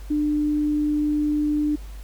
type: tone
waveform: sine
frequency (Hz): 298.2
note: D4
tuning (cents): +27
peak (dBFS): -19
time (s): 0.1-1.76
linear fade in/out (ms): 10
effects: added 50 Hz sine -34 dBFS peak until 2.03 s + pink hiss -50 dBFS RMS until 2.03 s